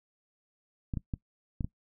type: clicks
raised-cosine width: 5 ms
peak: -20 dBFS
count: 5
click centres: 0.938 / 0.972 / 1.138 / 1.608 / 1.645 s
effects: noise-tail reverb RT60 0.1 s tail -20 dB re dry